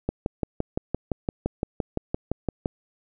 click train, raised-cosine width 2 ms, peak -11 dBFS, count 16, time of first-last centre 0.09-2.658 s, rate 5.84 Hz, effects none

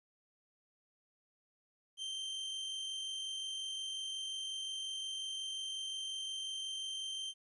40% pulse tone with amplitude modulation, 3136 Hz, G7, in tune, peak -37 dBFS, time 1.97-7.34 s, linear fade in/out 50 ms, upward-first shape sine, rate 45.6 Hz, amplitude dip 25%, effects resampled to 24000 Hz + 13-bit

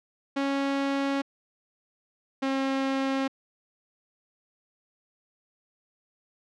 sawtooth tone pair in turn, 276.3 / 269.2 Hz, C#4 / C4, -6 / +49 cents, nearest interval unison, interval 45 cents, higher first, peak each -21 dBFS, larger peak neither, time 0.36-1.22 / 2.42-3.28 s, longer neither, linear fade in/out 10 ms, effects low-pass 4000 Hz 12 dB/octave

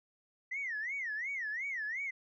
sine tone with vibrato, 1954 Hz, B6, 19 cents flat, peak -34 dBFS, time 0.51-2.11 s, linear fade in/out 10 ms, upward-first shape sine, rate 2.8 Hz, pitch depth 250 cents each way, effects tanh soft clip ceiling -30 dBFS

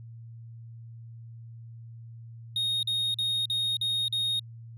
triangle tone bursts, 3721 Hz, A#7, 4 cents flat, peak -24 dBFS, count 6, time 2.56-4.395 s, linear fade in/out 2 ms, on 270 ms, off 43 ms, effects added 115 Hz sine -42 dBFS peak until 4.77 s

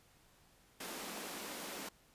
pink high-pass noise, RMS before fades -45 dBFS, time 0.8-1.89 s, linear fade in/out 5 ms, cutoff 190 Hz, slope 48 dB/octave, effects pink hiss -67 dBFS RMS until 2.14 s + resampled to 32000 Hz

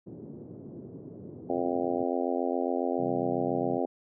white band-pass noise, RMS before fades -44 dBFS, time 0.06-2.04 s, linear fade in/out 10 ms, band 110 to 380 Hz, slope 24 dB/octave
harmonic tone, 87.31 Hz, F2, in tune, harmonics 3 / 4 / 5 / 6 / 7 / 8 / 9, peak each -32 / -33 / -34 / -35 / -35 / -36 / -37 dBFS, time 1.49-3.86 s, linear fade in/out 10 ms
sine chord, C major, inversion none, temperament equal, 130.81 / 164.81 / 196 Hz, C3 / E3 / G3, 0 / 0 / 0 cents, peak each -39 / -43 / -39 dBFS, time 2.97-3.8 s, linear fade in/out 50 ms
effects none

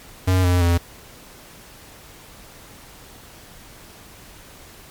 square tone with pitch steps, 92.5 / 89.25 / 86.11 Hz, F#2 / F2 / F2, 0 / +38 / -24 cents, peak -15 dBFS, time 0.27-0.78 s, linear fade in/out 10 ms, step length 170 ms, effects pink hiss -44 dBFS RMS until 4.9 s + MP3 96 kbps

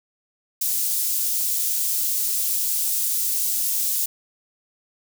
white high-pass noise, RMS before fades -23 dBFS, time 0.61-4.06 s, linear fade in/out 5 ms, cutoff 6600 Hz, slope 12 dB/octave, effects none

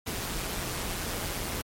pink noise with amplitude modulation, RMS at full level -31 dBFS, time 0.06-1.62 s, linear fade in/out 10 ms, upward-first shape sine, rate 178 Hz, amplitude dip 50%, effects MP3 64 kbps

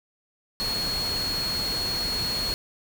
sine tone in noise, 4320 Hz, C#8, 45 cents flat, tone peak -26 dBFS, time 0.6-2.54 s, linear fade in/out 0 ms, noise pink, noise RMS -33 dBFS, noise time 0.6-2.54 s, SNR +4 dB, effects none

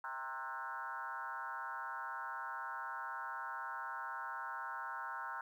sine tone with frequency modulation, 1198 Hz, D6, 34 cents sharp, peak -40 dBFS, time 0.04-5.41 s, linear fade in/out 2 ms, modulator 136 Hz, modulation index 2.7, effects 12-bit

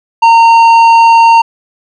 sine tone with tanh clipping, 918 Hz, A#5, 27 cents flat, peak -3 dBFS, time 0.22-1.42 s, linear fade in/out 10 ms, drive 9 dB, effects none

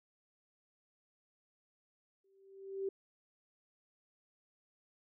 sine tone with exponential growth, 388.9 Hz, G4, 14 cents flat, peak -32 dBFS, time 2.24-2.89 s, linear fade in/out 5 ms, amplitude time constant 140 ms, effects none

